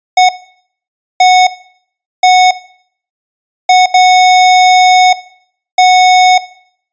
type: tone bursts at uneven times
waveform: square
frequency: 736 Hz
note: F#5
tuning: 9 cents flat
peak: -3 dBFS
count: 6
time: 0.17-0.29 / 1.2-1.47 / 2.23-2.51 / 3.69-3.86 / 3.94-5.13 / 5.78-6.38 s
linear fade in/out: 5 ms
effects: noise-tail reverb RT60 0.6 s tail -18 dB re dry + resampled to 16000 Hz

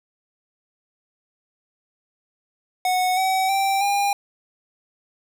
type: tone with pitch steps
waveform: square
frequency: 736 / 758.4 / 781.6 / 805.4 Hz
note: F#5 / F#5 / G5 / G5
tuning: -9 / +43 / -5 / +47 cents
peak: -19 dBFS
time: 2.85-4.13 s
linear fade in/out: 2 ms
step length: 320 ms
effects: none

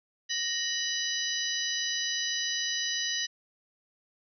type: harmonic tone with a mistuned harmonic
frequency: 987.8 Hz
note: B5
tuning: in tune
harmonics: 2 / 3 / 4 / 5 / 6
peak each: -35 / -35 / -35 / -35 / -35 dBFS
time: 0.29-3.27 s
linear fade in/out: 20 ms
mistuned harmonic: 2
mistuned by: -100 cents
effects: none

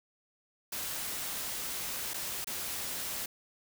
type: noise with dropouts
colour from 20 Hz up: white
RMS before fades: -37 dBFS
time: 0.72-3.26 s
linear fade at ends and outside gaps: 5 ms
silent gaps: 2.136-2.141 / 2.445-2.47 s
effects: none

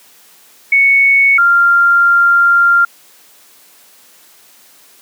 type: tone pair in turn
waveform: sine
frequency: 2217 / 1390.9 Hz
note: C#7 / F6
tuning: 0 / -7 cents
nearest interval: minor sixth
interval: 807 cents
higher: first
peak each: -6 dBFS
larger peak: neither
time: 0.72-1.38 / 1.38-2.85 s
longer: second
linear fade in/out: 5 ms
effects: white hiss -45 dBFS RMS until 5.01 s + high-pass 200 Hz 12 dB/octave

